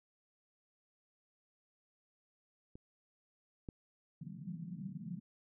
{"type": "clicks", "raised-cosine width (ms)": 3, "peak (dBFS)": [-38, -30], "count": 2, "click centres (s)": [2.755, 3.688]}
{"type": "band-pass noise", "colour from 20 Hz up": "white", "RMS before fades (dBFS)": -45, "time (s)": [4.21, 5.2], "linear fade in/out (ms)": 5, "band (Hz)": [150, 200], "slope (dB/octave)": 48}
{"effects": []}